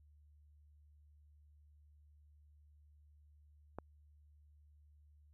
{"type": "click", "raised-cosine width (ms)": 1, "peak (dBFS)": -29, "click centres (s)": 3.786, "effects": ["added 74 Hz sine -62 dBFS peak until 5.33 s"]}